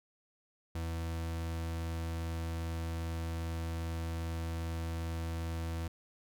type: tone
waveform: 40% pulse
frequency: 82.5 Hz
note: E2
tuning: 2 cents sharp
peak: -34 dBFS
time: 0.75-5.88 s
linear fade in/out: 5 ms
effects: none